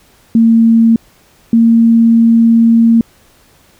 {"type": "tone pair in turn", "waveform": "sine", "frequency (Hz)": [227.8, 229.5], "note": ["A#3", "A#3"], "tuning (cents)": [-40, -27], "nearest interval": "unison", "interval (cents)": 13, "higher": "second", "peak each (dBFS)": -4, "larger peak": "neither", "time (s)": [[0.35, 0.96], [1.53, 3.01]], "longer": "second", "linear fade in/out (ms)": 2, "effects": ["pink hiss -48 dBFS RMS until 3.79 s"]}